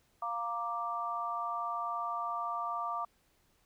sine chord, Bb major, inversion second, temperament equal, 698.5 / 932.3 / 1174.7 Hz, F5 / Bb5 / D6, 0 / 0 / 0 cents, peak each -39 / -40 / -35 dBFS, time 0.22-3.05 s, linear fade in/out 5 ms, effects pink hiss -71 dBFS RMS until 3.65 s

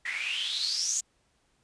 white noise with band-pass filter sweep, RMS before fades -31 dBFS, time 0.05-1.01 s, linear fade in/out 10 ms, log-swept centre 1900 to 7000 Hz, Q 9.7, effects pink hiss -70 dBFS RMS until 1.63 s + resampled to 22050 Hz

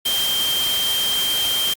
sine tone in noise, 3162 Hz, G7, 14 cents sharp, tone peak -19 dBFS, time 0.05-1.74 s, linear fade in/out 10 ms, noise white, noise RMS -25 dBFS, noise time 0.05-1.74 s, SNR +3 dB, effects Opus 48 kbps

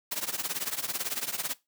white noise with tremolo, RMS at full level -29 dBFS, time 0.11-1.54 s, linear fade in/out 10 ms, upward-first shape triangle, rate 18 Hz, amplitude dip 95%, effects noise-tail reverb RT60 0.2 s tail -19 dB re dry + high-pass 150 Hz 12 dB/octave

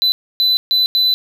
triangle tone bursts at uneven times, 4004 Hz, B7, 23 cents sharp, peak -10 dBFS, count 4, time 0.02-0.12 / 0.4-0.57 / 0.71-0.86 / 0.95-1.14 s, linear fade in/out 0 ms, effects none

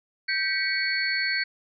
sine tone cluster, 1564 / 1945 / 2235 / 4419 Hz, G6 / B6 / C#7 / C#8, -4 / -27 / +14 / -6 cents, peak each -29 dBFS, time 0.28-1.44 s, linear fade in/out 10 ms, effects none

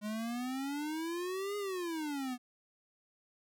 square exponential two-way sweep, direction up then down, 206.8 to 415.3 to 243.1 Hz, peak -36 dBFS, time 0.01-2.38 s, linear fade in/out 50 ms, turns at 1.57 s, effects none

